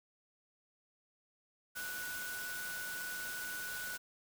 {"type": "tone in noise", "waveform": "sine", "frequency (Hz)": 1478, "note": "F#6", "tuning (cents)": -2, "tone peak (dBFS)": -41, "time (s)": [1.75, 3.98], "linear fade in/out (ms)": 20, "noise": "white", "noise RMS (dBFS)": -45, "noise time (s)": [1.75, 3.98], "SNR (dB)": 1, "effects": []}